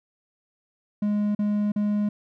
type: tone bursts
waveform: triangle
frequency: 207.7 Hz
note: G#3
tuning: in tune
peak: -19 dBFS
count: 3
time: 1.02-2.09 s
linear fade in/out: 5 ms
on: 330 ms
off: 40 ms
effects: none